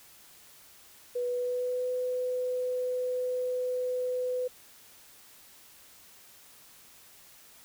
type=tone with pitch glide; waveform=sine; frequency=490.3 to 501.8 Hz; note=B4 to B4; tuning=-13 to +28 cents; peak=-28 dBFS; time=1.15-4.48 s; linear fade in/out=10 ms; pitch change=+41 cents; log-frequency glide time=1.25-1.87 s; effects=white hiss -55 dBFS RMS until 7.64 s